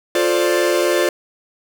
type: chord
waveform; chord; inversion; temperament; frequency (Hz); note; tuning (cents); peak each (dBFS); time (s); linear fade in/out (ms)
45% pulse; D minor seventh; first; equal with one note detuned; 351.9 / 440 / 523.3 / 587.3; F4 / A4 / C5 / D5; +13 / 0 / 0 / 0; -18 / -24 / -21 / -20; 0.15-1.09; 2
effects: none